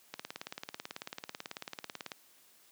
click train, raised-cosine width 0.2 ms, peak -22 dBFS, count 37, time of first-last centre 0.14-2.118 s, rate 18.2 Hz, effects white hiss -63 dBFS RMS until 2.71 s + high-pass 150 Hz 12 dB/octave

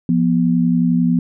sine tone pair together, 173.3 / 244.5 Hz, F3 / B3, -13 / -17 cents, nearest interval tritone, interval 596 cents, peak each -15 dBFS, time 0.09-1.19 s, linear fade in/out 2 ms, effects none

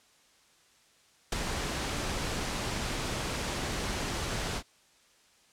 pink noise with ADSR envelope, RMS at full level -27 dBFS, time 1.32-4.63 s, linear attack 4 ms, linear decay 17 ms, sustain -6 dB, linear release 66 ms, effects white hiss -63 dBFS RMS until 5.52 s + low-pass 8000 Hz 12 dB/octave

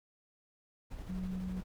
brown noise with tremolo, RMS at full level -43 dBFS, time 0.9-1.64 s, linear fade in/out 20 ms, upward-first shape square, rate 12 Hz, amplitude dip 30%
sine tone, 185 Hz, F#3, in tune, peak -36 dBFS, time 1.09-1.61 s, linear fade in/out 10 ms
effects none

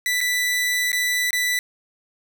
sawtooth tone with dropouts, 1979 Hz, B6, 3 cents sharp, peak -16 dBFS, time 0.06-1.59 s, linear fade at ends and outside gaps 1 ms, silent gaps 0.206-0.212 / 0.918-0.929 / 1.307-1.33 s, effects none

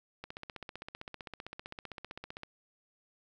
click train, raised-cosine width 0.3 ms, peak -26 dBFS, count 35, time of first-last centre 0.24-2.434 s, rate 15.5 Hz, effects 11-bit

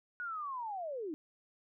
sine linear sweep, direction down, 1474 to 290 Hz, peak -37 dBFS, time 0.2-1.14 s, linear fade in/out 0 ms, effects none

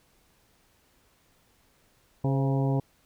harmonic tone with a mistuned harmonic, 136.6 Hz, C#3, 25 cents flat, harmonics 1 / 2 / 3 / 4 / 5 / 6 / 7, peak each -24 / -30 / -34 / -36 / -38 / -40 / -41 dBFS, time 2.24-2.8 s, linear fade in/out 5 ms, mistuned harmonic 4, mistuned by -51 cents, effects pink hiss -65 dBFS RMS until 3.05 s

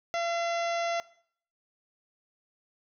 harmonic tone with a mistuned harmonic, 681 Hz, F5, 44 cents flat, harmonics 1 / 2 / 3 / 4 / 5 / 6 / 7 / 8 / 9, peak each -29 / -36 / -36 / -43 / -44 / -48 / -49 / -49 / -46 dBFS, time 0.14-1 s, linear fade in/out 0 ms, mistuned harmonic 8, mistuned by -16 cents, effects noise-tail reverb RT60 0.6 s tail -20 dB re dry

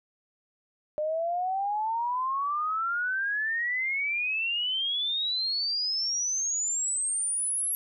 sine exponential sweep, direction up, 600 to 11370 Hz, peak -26 dBFS, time 0.98-7.75 s, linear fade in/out 0 ms, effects none

